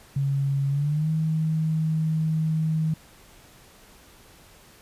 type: tone with pitch glide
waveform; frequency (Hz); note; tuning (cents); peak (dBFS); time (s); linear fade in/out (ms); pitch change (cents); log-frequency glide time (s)
sine; 138.5 to 158.18; C#3 to D#3; -1 to +29; -21; 0.16-2.94; 5; +230; 0.69-1.1
effects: pink hiss -52 dBFS RMS until 4.81 s + resampled to 32000 Hz